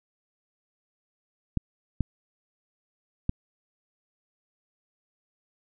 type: clicks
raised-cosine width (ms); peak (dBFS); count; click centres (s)
5; -12; 3; 1.573 / 2.007 / 3.294
effects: none